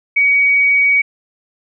sine tone, 2257 Hz, C#7, 31 cents sharp, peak -9 dBFS, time 0.16-1.02 s, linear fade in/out 10 ms, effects none

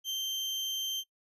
35% pulse tone, 3136 Hz, G7, in tune, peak -30 dBFS, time 0.04-1.04 s, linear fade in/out 50 ms, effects noise-tail reverb RT60 0.1 s tail -21 dB re dry + resampled to 32000 Hz

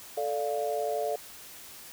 sine chord, D minor, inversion second, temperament equal, 440 / 587.3 / 698.5 Hz, A4 / D5 / F5, 0 / 0 / 0 cents, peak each -32 dBFS, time 0.17-1.16 s, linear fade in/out 5 ms, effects white hiss -47 dBFS RMS until 1.92 s

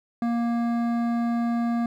sine tone with hard clipping, 234.9 Hz, A#3, 13 cents sharp, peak -24 dBFS, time 0.22-1.86 s, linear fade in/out 2 ms, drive 12 dB, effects none

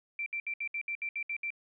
sine tone bursts, 2349 Hz, D7, in tune, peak -32 dBFS, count 10, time 0.19-1.504 s, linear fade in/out 2 ms, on 72 ms, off 66 ms, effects none

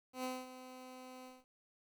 15% pulse tone with ADSR envelope, 255.9 Hz, C4, 38 cents flat, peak -31 dBFS, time 0.13-1.45 s, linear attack 110 ms, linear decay 220 ms, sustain -13 dB, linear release 200 ms, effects 12-bit

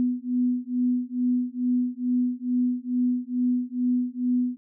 sine beating tone pair, 246.9 / 249.2 Hz, B3 / B3, 0 / +16 cents, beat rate 2.3 Hz, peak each -25 dBFS, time 0-4.57 s, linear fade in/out 0 ms, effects none

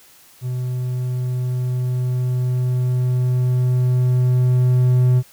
triangle tone with level ramp, 125.7 Hz, B2, 31 cents sharp, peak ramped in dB -19 to -9 dBFS, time 0.41-5.23 s, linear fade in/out 50 ms, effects white hiss -49 dBFS RMS until 5.32 s

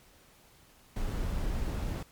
brown noise, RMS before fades -32 dBFS, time 0.96-2.03 s, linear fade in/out 5 ms, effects pink hiss -60 dBFS RMS until 2.11 s + MP3 96 kbps

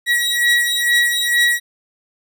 30% pulse beating tone pair, 1915 / 1917.2 Hz, A#6 / A#6, +46 / +48 cents, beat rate 2.2 Hz, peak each -14 dBFS, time 0.06-1.6 s, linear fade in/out 50 ms, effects none

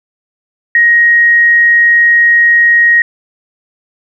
sine tone, 1881 Hz, A#6, 15 cents sharp, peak -4 dBFS, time 0.75-3.02 s, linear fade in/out 2 ms, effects none

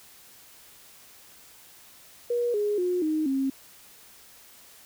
sine tone with pitch steps, 479.7 / 415.2 / 359.4 / 311 / 269.2 Hz, A#4 / G#4 / F4 / D#4 / C4, +50 / 0 / +50 / -1 / +49 cents, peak -23 dBFS, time 2.3-3.5 s, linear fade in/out 5 ms, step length 240 ms, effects white hiss -52 dBFS RMS until 4.85 s

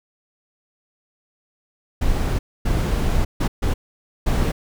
brown noise bursts at uneven times, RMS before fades -19 dBFS, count 5, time 2.01-2.39 / 2.65-3.25 / 3.4-3.48 / 3.62-3.74 / 4.26-4.52 s, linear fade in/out 10 ms, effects none

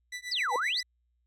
sawtooth tone with tremolo, 1979 Hz, B6, 3 cents sharp, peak -30 dBFS, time 0.12-0.83 s, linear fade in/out 5 ms, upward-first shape triangle, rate 7.7 Hz, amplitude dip 100%
sine exponential two-way sweep, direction down then up, 5410 to 784 to 5410 Hz, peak -27 dBFS, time 0.31-0.81 s, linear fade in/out 10 ms, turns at 0.53 s
sine tone with exponential growth, 493.9 Hz, B4, in tune, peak -25 dBFS, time 0.47-0.56 s, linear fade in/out 2 ms, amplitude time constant 19 ms
effects added 60 Hz sine -70 dBFS peak until 1.26 s + low-pass 9000 Hz 12 dB/octave

